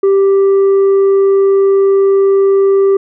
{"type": "tone with tanh clipping", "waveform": "sine", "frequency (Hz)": 392, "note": "G4", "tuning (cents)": 0, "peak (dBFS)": -7, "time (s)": [0.03, 2.97], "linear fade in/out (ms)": 5, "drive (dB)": 3, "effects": []}